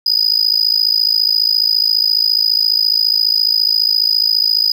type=tone with amplitude modulation; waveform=triangle; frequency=4966 Hz; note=D#8; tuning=4 cents flat; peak=-6 dBFS; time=0.06-4.72 s; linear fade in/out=5 ms; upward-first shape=sine; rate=54.6 Hz; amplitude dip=95%; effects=none